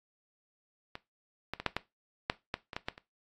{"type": "clicks", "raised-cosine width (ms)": 0.3, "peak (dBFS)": [-24, -18, -21, -11, -14, -11, -15, -24, -18, -16, -30], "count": 11, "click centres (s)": [0.954, 1.536, 1.6, 1.663, 1.766, 2.299, 2.541, 2.732, 2.765, 2.885, 2.979], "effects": ["noise-tail reverb RT60 0.2 s tail -17 dB re dry", "AAC 48 kbps"]}